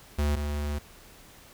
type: tone pair in turn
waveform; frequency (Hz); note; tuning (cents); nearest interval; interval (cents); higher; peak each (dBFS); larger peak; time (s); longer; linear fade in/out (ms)
square; 73.4 / 73.4; D2 / D2; 0 / 0; unison; 0; neither; -24 / -29; first; 0.18-0.36 / 0.36-0.79; second; 10
effects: pink hiss -52 dBFS RMS until 1.53 s